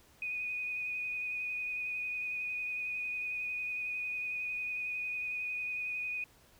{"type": "tone with vibrato", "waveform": "sine", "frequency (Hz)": 2482, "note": "D#7", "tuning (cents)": -5, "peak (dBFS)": -34, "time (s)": [0.22, 6.24], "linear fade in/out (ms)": 2, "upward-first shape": "sine", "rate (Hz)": 11, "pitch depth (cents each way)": 18, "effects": ["pink hiss -63 dBFS RMS until 6.59 s"]}